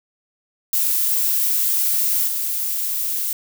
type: noise with level steps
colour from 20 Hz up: violet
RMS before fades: -19 / -23 dBFS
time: 0.73-3.33 s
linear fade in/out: 2 ms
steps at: 2.27 s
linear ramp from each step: 10 ms
effects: none